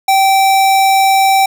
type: tone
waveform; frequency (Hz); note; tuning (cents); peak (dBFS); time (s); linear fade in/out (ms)
square; 776; G5; -18; -8; 0.08-1.46; 5
effects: none